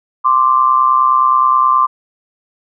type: tone pair together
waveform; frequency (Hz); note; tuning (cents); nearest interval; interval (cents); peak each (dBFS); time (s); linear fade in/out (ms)
sine; 1045.2 / 1174.7; C6 / D6; -2 / 0; major second; 202; -11; 0.24-1.87; 20
effects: none